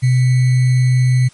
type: tone with sample-and-hold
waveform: sine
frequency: 126.8 Hz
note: B2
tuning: 46 cents sharp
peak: -9 dBFS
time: 0.02-1.29 s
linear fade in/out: 20 ms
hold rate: 2100 Hz
effects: white hiss -47 dBFS RMS until 1.33 s + MP3 48 kbps